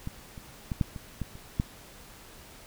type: clicks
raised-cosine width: 5 ms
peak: -21 / -29 / -18 / -12 / -26 / -19 / -30 / -13 dBFS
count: 8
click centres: 0.074 / 0.378 / 0.718 / 0.812 / 0.962 / 1.217 / 1.354 / 1.599 s
effects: pink hiss -50 dBFS RMS until 2.66 s